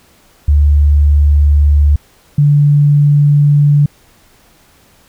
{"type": "tone pair in turn", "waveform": "sine", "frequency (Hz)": [73, 145.49], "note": ["D2", "D3"], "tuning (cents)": [-10, -16], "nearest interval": "octave", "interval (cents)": 1194, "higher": "second", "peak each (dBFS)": -5, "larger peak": "neither", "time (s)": [[0.48, 1.96], [2.38, 3.86]], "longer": "neither", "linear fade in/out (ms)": 5, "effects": ["pink hiss -48 dBFS RMS until 5.08 s"]}